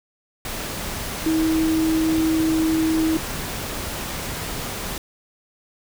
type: tone in noise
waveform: sine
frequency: 319.6 Hz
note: D#4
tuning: 47 cents sharp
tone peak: -17 dBFS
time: 1.26-3.17 s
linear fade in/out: 2 ms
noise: pink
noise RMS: -29 dBFS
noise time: 0.45-4.98 s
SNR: +9 dB
effects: none